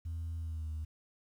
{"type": "tone with pitch glide", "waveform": "sine", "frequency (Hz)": [82.41, 78.05], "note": ["E2", "D#2"], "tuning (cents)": [0, 6], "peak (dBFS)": -34, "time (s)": [0.05, 0.85], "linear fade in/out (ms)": 10, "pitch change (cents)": -94, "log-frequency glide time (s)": [0.37, 0.69], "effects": ["tanh soft clip ceiling -34 dBFS", "11-bit"]}